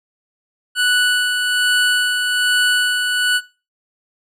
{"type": "tone with tremolo", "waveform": "25% pulse", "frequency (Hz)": 1480, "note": "F#6", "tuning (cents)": 0, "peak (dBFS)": -9, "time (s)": [0.75, 3.41], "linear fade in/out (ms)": 50, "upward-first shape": "sine", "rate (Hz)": 1.2, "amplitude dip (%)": 40, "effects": ["noise-tail reverb RT60 0.3 s tail -18 dB re dry", "low-pass 12000 Hz 12 dB/octave"]}